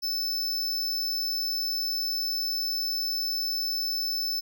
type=tone; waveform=square; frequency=5270 Hz; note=E8; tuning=1 cent flat; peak=-27 dBFS; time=0.02-4.41 s; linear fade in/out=20 ms; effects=none